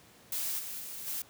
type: noise with level steps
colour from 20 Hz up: blue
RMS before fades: -34 / -40 / -42 / -36 dBFS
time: 0.32-1.22 s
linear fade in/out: 2 ms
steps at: 0.58 / 0.79 / 1.06 s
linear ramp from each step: 20 ms
effects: pink hiss -58 dBFS RMS until 1.29 s + high-pass 80 Hz 12 dB/octave